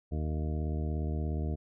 harmonic tone, 77 Hz, D#2, 17 cents flat, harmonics 1 / 2 / 3 / 4 / 5 / 6 / 8 / 9, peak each -31 / -37 / -41 / -43 / -45 / -47 / -49 / -50 dBFS, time 0.11-1.56 s, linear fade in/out 20 ms, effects none

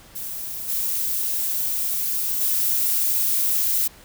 violet noise with level steps, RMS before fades -31 / -24 / -21 dBFS, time 0.15-3.88 s, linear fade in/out 10 ms, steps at 0.68 / 2.4 s, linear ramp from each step 20 ms, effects pink hiss -48 dBFS RMS until 4.04 s

